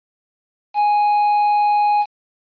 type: tone with quantisation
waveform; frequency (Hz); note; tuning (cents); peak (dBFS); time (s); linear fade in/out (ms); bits
triangle; 830.6; G#5; 0; -11; 0.74-2.06; 50; 6
effects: resampled to 11025 Hz